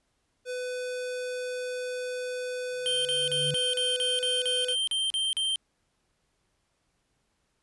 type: tone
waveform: square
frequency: 500 Hz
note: B4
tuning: 21 cents sharp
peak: -32 dBFS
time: 0.45-4.76 s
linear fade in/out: 50 ms
type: tone with exponential growth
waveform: sine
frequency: 146.83 Hz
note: D3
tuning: in tune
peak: -29 dBFS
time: 2.71-3.54 s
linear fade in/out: 0 ms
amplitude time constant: 180 ms
type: tone bursts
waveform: square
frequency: 3141 Hz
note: G7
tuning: 3 cents sharp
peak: -26 dBFS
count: 12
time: 2.86-5.558 s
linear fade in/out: 0 ms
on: 190 ms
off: 38 ms
effects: pink hiss -74 dBFS RMS until 7.62 s + resampled to 24000 Hz